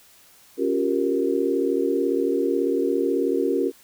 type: chord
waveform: sine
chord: G half-diminished seventh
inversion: second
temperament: equal with one note detuned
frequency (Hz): 277.2 / 353.9 / 392 / 466.2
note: Db4 / F4 / G4 / Bb4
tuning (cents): 0 / +23 / 0 / 0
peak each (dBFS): -25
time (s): 0.57-3.72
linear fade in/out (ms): 50
effects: white hiss -53 dBFS RMS until 3.83 s